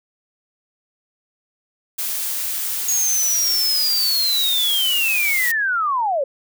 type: noise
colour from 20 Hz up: blue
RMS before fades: -24 dBFS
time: 1.98-5.52 s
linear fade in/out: 10 ms
type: linear sweep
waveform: sine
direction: down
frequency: 6660 to 518 Hz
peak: -17 dBFS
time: 2.88-6.24 s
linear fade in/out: 5 ms
effects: none